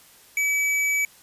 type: tone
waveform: square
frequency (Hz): 2290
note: D7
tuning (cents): -44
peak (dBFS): -21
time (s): 0.37-1.05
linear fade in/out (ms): 2
effects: white hiss -52 dBFS RMS until 1.22 s + resampled to 32000 Hz

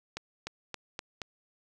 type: accelerating click train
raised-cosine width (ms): 0.2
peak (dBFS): -19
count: 5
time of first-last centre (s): 0.17-1.218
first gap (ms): 300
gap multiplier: 0.91
effects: none

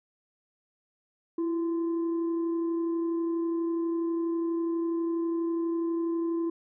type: tone with frequency modulation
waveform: sine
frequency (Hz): 333.9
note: E4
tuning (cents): +22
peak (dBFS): -26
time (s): 1.38-6.5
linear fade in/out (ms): 5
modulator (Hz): 700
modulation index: 0.24
effects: none

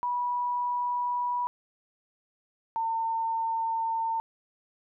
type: tone pair in turn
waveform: sine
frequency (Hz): 976 / 905.2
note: B5 / A5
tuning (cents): -21 / +49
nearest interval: minor second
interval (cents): 130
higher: first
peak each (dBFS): -26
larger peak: neither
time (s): 0.03-1.47 / 2.76-4.2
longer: neither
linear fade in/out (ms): 0
effects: none

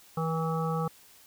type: harmonic tone with a mistuned harmonic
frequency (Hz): 162.6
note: E3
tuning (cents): -23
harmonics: 1 / 3 / 5 / 7 / 8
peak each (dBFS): -29 / -34 / -36 / -37 / -38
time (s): 0.17-0.88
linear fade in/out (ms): 5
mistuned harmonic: 3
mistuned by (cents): -17
effects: white hiss -56 dBFS RMS until 1.26 s

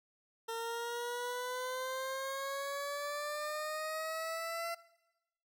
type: exponential sweep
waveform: 20% pulse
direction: up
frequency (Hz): 454.4 to 680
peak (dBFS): -32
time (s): 0.48-4.75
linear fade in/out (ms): 10
effects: noise-tail reverb RT60 1.0 s tail -20 dB re dry

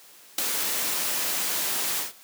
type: noise with ADSR envelope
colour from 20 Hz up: white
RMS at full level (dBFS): -20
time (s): 0.38-2.13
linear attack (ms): 6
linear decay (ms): 4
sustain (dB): -7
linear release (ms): 150
effects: white hiss -51 dBFS RMS until 2.23 s + high-pass 200 Hz 12 dB/octave

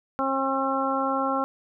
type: harmonic tone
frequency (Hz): 268.9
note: C4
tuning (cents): +47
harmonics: 1 / 2 / 3 / 4 / 5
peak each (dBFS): -29 / -29 / -29 / -29 / -29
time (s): 0.19-1.44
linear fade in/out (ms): 0
effects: none

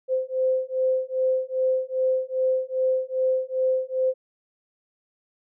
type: beating tone pair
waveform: sine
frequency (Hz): 517 / 519.5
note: C5 / C5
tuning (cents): -21 / -12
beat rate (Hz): 2.5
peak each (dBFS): -24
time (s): 0.08-4.14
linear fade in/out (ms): 50
effects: none

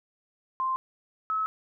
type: tone pair in turn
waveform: sine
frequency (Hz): 1046.5 / 1291.7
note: C6 / E6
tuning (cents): 0 / -36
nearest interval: major third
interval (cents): 364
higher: second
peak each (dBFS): -25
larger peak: neither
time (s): 0.6-0.76 / 1.3-1.46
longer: neither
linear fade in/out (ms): 0
effects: none

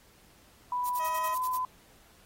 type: tone with pitch glide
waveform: sine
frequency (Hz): 987.8 to 1013.2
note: B5 to B5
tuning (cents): 0 to +44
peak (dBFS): -28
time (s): 0.72-1.65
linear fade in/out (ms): 2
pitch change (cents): +44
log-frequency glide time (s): 1.06-1.32
type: noise bursts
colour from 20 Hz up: violet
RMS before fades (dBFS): -37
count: 8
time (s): 0.85-1.575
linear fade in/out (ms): 5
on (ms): 46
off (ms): 51
type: tone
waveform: 15% pulse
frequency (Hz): 633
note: D#5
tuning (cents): +30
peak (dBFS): -31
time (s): 0.99-1.35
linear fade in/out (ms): 20
effects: pink hiss -60 dBFS RMS until 2.25 s + AAC 48 kbps

